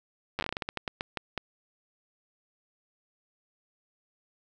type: slowing click train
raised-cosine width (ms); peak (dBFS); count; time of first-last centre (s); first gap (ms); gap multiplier
0.3; -15; 16; 0.39-1.377; 9; 1.25
effects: none